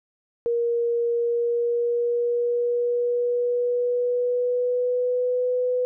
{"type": "tone with pitch glide", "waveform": "sine", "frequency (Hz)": [471, 499], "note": ["A#4", "B4"], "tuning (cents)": [18, 18], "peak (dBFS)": -20, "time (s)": [0.46, 5.85], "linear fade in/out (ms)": 0, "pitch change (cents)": 100, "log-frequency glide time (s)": [1.11, 5.54], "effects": []}